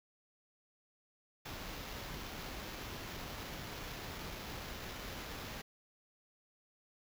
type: noise with sample-and-hold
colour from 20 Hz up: pink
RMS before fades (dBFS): -45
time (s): 1.45-5.62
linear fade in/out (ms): 10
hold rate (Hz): 8820
effects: none